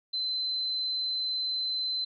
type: tone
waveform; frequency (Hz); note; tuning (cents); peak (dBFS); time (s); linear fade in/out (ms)
sine; 4061; B7; +48; -28; 0.13-2.05; 10
effects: none